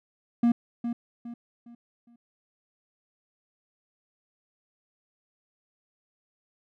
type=tone with echo; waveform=triangle; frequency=236.3 Hz; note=A#3; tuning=24 cents sharp; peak=-16 dBFS; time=0.43-0.52 s; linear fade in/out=5 ms; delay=410 ms; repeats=4; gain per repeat=-9 dB; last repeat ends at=2.16 s; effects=none

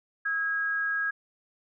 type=tone pair together; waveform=sine; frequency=1297 / 1637.8 Hz; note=E6 / G#6; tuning=-28 / -25 cents; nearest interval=major third; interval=403 cents; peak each=-36 / -26 dBFS; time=0.25-1.11 s; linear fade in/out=10 ms; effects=none

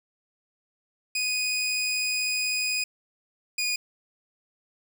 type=tone pair in turn; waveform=20% pulse; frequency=2489 / 2459 Hz; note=D#7 / D#7; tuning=0 / -21 cents; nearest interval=unison; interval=21 cents; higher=first; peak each=-20 dBFS; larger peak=neither; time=1.15-2.84 / 3.58-3.76 s; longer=first; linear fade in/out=5 ms; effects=9-bit

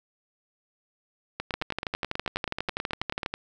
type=two click trains; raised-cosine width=0.3 ms; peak=-14 / -12 dBFS; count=19 / 22; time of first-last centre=1.4-3.34 / 1.54-3.261 s; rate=9.28 / 12.2 Hz; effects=none

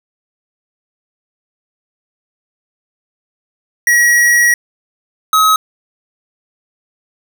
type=tone pair in turn; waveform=square; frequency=1911 / 1275.4 Hz; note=A#6 / D#6; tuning=+43 / +42 cents; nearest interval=perfect fifth; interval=701 cents; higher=first; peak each=-8 dBFS; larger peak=neither; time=3.87-4.54 / 5.33-5.56 s; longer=first; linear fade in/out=2 ms; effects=none

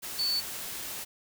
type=tone in noise; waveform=sine; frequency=4476 Hz; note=C#8; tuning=16 cents sharp; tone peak=-26 dBFS; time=0.18-0.41 s; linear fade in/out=20 ms; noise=white; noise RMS=-38 dBFS; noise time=0.02-1.05 s; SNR=+9 dB; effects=none

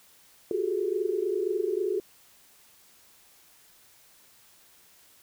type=tone cluster; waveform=sine; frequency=357 / 379 / 402.8 / 432 Hz; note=F4 / F#4 / G4 / A4; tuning=+38 / +42 / +47 / -32 cents; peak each=-31 dBFS; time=0.51-2 s; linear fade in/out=2 ms; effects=white hiss -58 dBFS RMS until 5.22 s

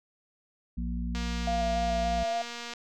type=harmonic tone; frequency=59.2 Hz; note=A#1; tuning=27 cents sharp; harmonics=1 / 3 / 4; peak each=-31 / -36 / -37 dBFS; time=0.77-2.24 s; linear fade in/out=10 ms
type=click train; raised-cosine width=0.2 ms; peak=-22 dBFS; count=377; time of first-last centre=1.15-2.736 s; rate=237 Hz
type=tone with vibrato; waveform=sine; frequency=687 Hz; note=F5; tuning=29 cents flat; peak=-27 dBFS; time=1.47-2.42 s; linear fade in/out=5 ms; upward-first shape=square; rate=3.5 Hz; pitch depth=17 cents each way
effects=none

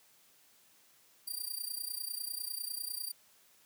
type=tone with amplitude modulation; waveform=5% pulse; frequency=4721 Hz; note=D8; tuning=8 cents sharp; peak=-27 dBFS; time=1.27-3.12 s; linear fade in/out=10 ms; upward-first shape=sine; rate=30 Hz; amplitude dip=80%; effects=white hiss -65 dBFS RMS until 3.65 s + high-pass 100 Hz 12 dB/octave

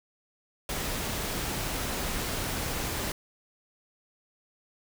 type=noise; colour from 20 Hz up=pink; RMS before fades=-32 dBFS; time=0.69-3.12 s; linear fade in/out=2 ms; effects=none

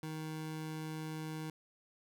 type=tone; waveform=25% pulse; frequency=156.9 Hz; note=D#3; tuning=15 cents sharp; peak=-36 dBFS; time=0.03-1.5 s; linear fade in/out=2 ms; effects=none

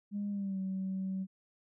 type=tone with pitch glide; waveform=sine; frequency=203.8 to 190.15 Hz; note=G#3 to F#3; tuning=-32 to +48 cents; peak=-32 dBFS; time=0.11-1.27 s; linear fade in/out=50 ms; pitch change=-120 cents; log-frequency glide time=0.3-0.59 s; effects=tanh soft clip ceiling -29 dBFS

